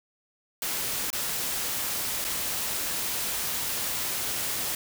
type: noise with dropouts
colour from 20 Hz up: white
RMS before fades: -30 dBFS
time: 0.62-4.75 s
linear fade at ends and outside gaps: 2 ms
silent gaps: 1.104-1.129 / 2.244-2.248 s
effects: none